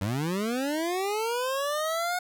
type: linear sweep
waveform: 25% pulse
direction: up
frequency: 90.5 to 728 Hz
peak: -23 dBFS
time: 0.01-2.19 s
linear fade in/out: 5 ms
effects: none